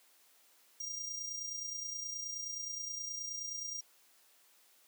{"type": "tone with amplitude modulation", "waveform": "square", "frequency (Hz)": 5700, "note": "F8", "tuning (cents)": 34, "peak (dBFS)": -37, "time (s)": [0.8, 3.81], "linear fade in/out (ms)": 5, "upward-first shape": "sine", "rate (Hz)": 29.5, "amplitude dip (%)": 50, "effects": ["white hiss -66 dBFS RMS until 4.87 s", "high-pass 300 Hz 12 dB/octave"]}